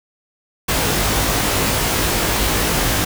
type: noise with comb filter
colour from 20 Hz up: pink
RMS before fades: -18 dBFS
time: 0.68-3.05 s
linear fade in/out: 10 ms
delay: 19 ms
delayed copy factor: +0.95
effects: none